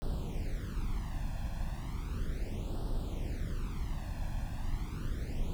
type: noise with flanger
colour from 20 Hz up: brown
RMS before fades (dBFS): -35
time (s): 0.02-5.53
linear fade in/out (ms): 0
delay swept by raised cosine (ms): 0.22 to 1.2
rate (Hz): 0.35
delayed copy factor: +0.95
effects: none